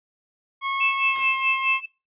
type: tone with pitch glide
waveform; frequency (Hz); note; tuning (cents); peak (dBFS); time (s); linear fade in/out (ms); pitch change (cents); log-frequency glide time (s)
25% pulse; 1093 to 1068.7; C#6 to C6; -25 to +36; -20; 0.61-1.81; 50; -39; 0.98-1.3
type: tone with tremolo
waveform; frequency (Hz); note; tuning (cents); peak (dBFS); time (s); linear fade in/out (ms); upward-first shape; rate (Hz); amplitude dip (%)
sine; 2637; E7; 0; -18; 0.8-1.86; 10; sine; 4.7; 95
type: noise with exponential decay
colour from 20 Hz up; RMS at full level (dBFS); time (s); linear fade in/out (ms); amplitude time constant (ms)
white; -36; 1.15-1.89; 5; 160
effects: noise-tail reverb RT60 0.3 s tail -23 dB re dry + resampled to 8000 Hz